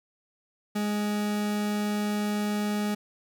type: tone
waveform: 40% pulse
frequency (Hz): 208.2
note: G#3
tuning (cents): +5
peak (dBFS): -25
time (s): 0.75-2.95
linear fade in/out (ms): 10
effects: none